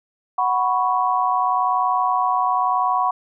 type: chord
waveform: sine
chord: F# suspended fourth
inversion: none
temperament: equal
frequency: 740 / 987.8 / 1108.7 Hz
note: F#5 / B5 / C#6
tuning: 0 / 0 / 0 cents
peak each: -21 dBFS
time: 0.38-3.11 s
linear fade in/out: 5 ms
effects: none